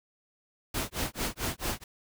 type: noise with tremolo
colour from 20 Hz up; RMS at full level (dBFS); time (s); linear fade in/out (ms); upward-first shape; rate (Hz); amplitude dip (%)
pink; -30; 0.74-1.84; 5; sine; 4.5; 100
effects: none